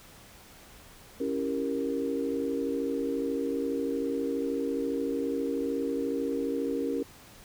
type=chord; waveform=sine; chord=C# diminished seventh; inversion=none; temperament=equal; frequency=277.2 / 329.6 / 392 / 466.2 Hz; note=C#4 / E4 / G4 / Bb4; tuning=0 / 0 / 0 / 0 cents; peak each=-31 / -37 / -35 / -32 dBFS; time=1.2-7.03 s; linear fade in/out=5 ms; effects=pink hiss -52 dBFS RMS until 7.44 s